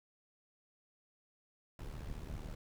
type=noise with amplitude modulation; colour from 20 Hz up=brown; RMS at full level=-41 dBFS; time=1.79-2.55 s; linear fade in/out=2 ms; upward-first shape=sine; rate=75 Hz; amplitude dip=70%; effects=none